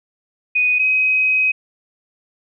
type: tone pair in turn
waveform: sine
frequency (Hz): 2489 / 2527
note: D#7 / D#7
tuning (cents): 0 / +26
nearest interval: unison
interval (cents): 26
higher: second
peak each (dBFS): -13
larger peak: neither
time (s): 0.55-0.79 / 0.79-1.52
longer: second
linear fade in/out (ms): 10
effects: none